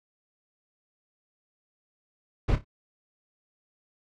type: noise with echo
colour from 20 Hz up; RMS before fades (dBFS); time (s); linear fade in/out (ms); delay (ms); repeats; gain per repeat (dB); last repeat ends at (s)
brown; -22; 2.48-2.56; 10; 29; 3; -11; 2.647
effects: low-pass 4000 Hz 12 dB/octave